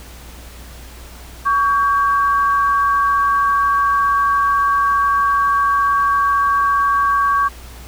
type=tone pair together; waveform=sine; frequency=1126.8 / 1591 Hz; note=C#6 / G6; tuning=+28 / +25 cents; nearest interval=tritone; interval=597 cents; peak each=-13 / -21 dBFS; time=1.45-7.49 s; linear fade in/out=20 ms; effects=added 60 Hz sine -36 dBFS peak until 7.87 s + pink hiss -40 dBFS RMS until 7.87 s